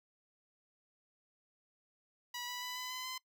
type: tone with pitch steps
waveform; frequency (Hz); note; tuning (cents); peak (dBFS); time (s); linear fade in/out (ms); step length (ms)
10% pulse; 974 / 984.2 / 994.5 / 1004.9 / 1015.4 / 1026; B5 / B5 / B5 / B5 / B5 / C6; -24 / -6 / +12 / +30 / +48 / -34; -32; 2.34-3.18; 5; 140
effects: noise-tail reverb RT60 0.1 s tail -22 dB re dry